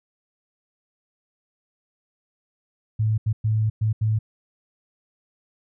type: tone bursts at uneven times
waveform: sine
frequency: 109 Hz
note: A2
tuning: 16 cents flat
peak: -18 dBFS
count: 5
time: 2.99-3.18 / 3.26-3.33 / 3.44-3.7 / 3.81-3.93 / 4.01-4.19 s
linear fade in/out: 10 ms
effects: none